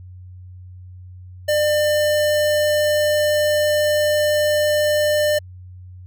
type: tone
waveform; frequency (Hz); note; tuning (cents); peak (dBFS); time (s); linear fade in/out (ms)
square; 599; D5; +34; -16; 1.48-5.39; 10
effects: added 91 Hz sine -36 dBFS peak until 6.06 s